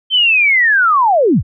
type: linear sweep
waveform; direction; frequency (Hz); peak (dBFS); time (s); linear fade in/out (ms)
sine; down; 3136 to 45.36; -8; 0.1-1.43; 50
effects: none